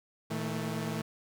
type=tone cluster; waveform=sawtooth; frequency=115 / 160 / 220.6 Hz; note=A#2 / D#3 / A3; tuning=-23 / +49 / +5 cents; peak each=-36 / -32 / -32 dBFS; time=0.3-1.02 s; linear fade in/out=10 ms; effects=none

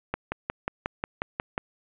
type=click train; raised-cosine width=0.5 ms; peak=-12 dBFS; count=9; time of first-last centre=0.14-1.579 s; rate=5.56 Hz; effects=resampled to 8000 Hz + 9-bit

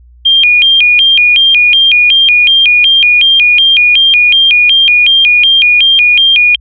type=tone with vibrato; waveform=sine; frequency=2794 Hz; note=F7; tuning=in tune; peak=-3 dBFS; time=0.25-6.56 s; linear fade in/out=10 ms; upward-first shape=square; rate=2.7 Hz; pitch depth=230 cents each way; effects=added 60 Hz sine -36 dBFS peak until 6.6 s

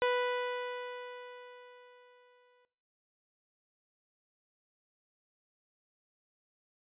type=tone with exponential decay; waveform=sawtooth; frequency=493.9 Hz; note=B4; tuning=in tune; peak=-22 dBFS; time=0.02-2.65 s; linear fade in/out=0 ms; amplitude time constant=570 ms; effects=noise-tail reverb RT60 0.5 s tail -19 dB re dry + resampled to 8000 Hz

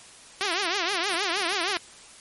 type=tone with vibrato; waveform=5% pulse; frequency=370 Hz; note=F#4; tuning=in tune; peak=-13 dBFS; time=0.41-1.77 s; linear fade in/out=0 ms; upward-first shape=triangle; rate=6.4 Hz; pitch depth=240 cents each way; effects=white hiss -48 dBFS RMS until 2.2 s + MP3 48 kbps

